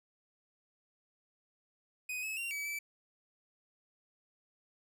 45% pulse tone with pitch steps, 2500 / 2584 / 2760 / 2285 / 2313 Hz, D#7 / E7 / F7 / D7 / D7, +8 / -35 / -21 / -48 / -27 cents, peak -36 dBFS, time 2.09-2.79 s, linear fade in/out 5 ms, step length 140 ms, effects none

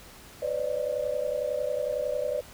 sine tone cluster, 502 / 573 / 604 Hz, B4 / D5 / D5, +28 / -43 / +48 cents, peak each -31 dBFS, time 0.42-2.41 s, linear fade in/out 5 ms, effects pink hiss -49 dBFS RMS until 2.53 s

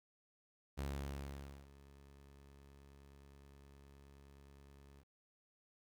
sawtooth tone with ADSR envelope, 69.6 Hz, C#2, 8 cents sharp, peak -35 dBFS, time 0.77-5.05 s, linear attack 22 ms, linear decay 870 ms, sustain -20 dB, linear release 59 ms, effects 12-bit

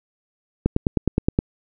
click train, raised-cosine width 3 ms, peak -4 dBFS, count 8, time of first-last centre 0.66-1.389 s, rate 9.6 Hz, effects none

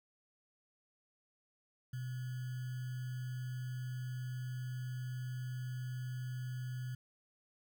sine tone with sample-and-hold, 126.2 Hz, B2, 38 cents sharp, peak -38 dBFS, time 1.93-6.95 s, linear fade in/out 5 ms, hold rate 1575 Hz, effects none

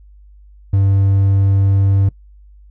triangle tone, 98 Hz, G2, in tune, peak -8 dBFS, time 0.73-2.09 s, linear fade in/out 5 ms, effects noise-tail reverb RT60 0.1 s tail -22 dB re dry + added 50 Hz sine -40 dBFS peak until 2.7 s

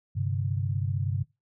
sine chord, G suspended fourth, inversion none, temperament equal, 98 / 130.81 / 146.83 Hz, G2 / C3 / D3, 0 / 0 / 0 cents, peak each -28 / -30 / -34 dBFS, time 0.15-1.24 s, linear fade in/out 20 ms, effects noise-tail reverb RT60 0.2 s tail -19 dB re dry

